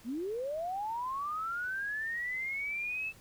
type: linear sweep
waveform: sine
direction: up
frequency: 213.9 to 2642 Hz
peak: -33 dBFS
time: 0.04-3.13 s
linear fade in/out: 50 ms
effects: pink hiss -58 dBFS RMS until 3.2 s